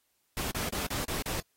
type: noise bursts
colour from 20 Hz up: pink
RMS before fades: -34 dBFS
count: 6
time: 0.37-1.4 s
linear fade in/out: 0 ms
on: 140 ms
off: 38 ms
effects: white hiss -74 dBFS RMS until 1.56 s + AAC 48 kbps